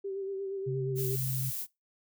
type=tone with vibrato; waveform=sine; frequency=390 Hz; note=G4; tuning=9 cents flat; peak=-33 dBFS; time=0.04-1.16 s; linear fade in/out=10 ms; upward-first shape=sine; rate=8.5 Hz; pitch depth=33 cents each way
type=tone with pitch glide; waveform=sine; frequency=134.4 to 130.12 Hz; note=C3 to C3; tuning=+47 to -9 cents; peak=-31 dBFS; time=0.66-1.51 s; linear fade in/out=20 ms; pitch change=-56 cents; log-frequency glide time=1.03-1.08 s
type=noise; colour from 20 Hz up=violet; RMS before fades=-36 dBFS; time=0.95-1.67 s; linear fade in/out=50 ms
effects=noise-tail reverb RT60 0.2 s tail -21 dB re dry